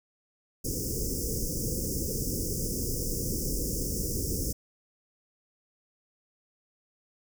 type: band-stop noise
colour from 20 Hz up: pink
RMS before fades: -31 dBFS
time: 0.64-4.53 s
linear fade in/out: 10 ms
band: 520 to 5100 Hz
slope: 96 dB/octave
effects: none